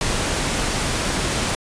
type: noise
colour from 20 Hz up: pink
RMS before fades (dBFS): -22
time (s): 0.01-1.55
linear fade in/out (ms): 2
effects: resampled to 22050 Hz